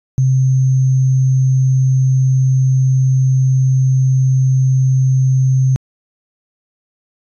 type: tone with sample-and-hold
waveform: sine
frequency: 130.81 Hz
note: C3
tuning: in tune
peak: -9 dBFS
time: 0.18-5.76 s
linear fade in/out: 0 ms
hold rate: 6300 Hz
effects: resampled to 24000 Hz